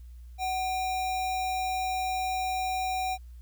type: tone with sample-and-hold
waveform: sine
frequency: 748 Hz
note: F#5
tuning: 19 cents sharp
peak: -27 dBFS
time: 0.38-3.18 s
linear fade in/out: 50 ms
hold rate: 3150 Hz
effects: added 60 Hz sine -43 dBFS peak until 3.41 s + white hiss -69 dBFS RMS until 3.41 s